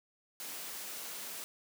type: high-pass noise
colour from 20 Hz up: white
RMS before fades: -43 dBFS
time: 0.4-1.44 s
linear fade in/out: 0 ms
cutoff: 190 Hz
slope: 12 dB/octave
effects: none